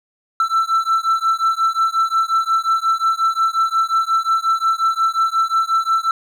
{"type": "beating tone pair", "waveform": "triangle", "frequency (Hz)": [1330, 1335.6], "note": ["E6", "E6"], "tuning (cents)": [15, 22], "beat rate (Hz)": 5.6, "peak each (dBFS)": [-16, -16], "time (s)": [0.4, 6.11], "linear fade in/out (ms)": 2, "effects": []}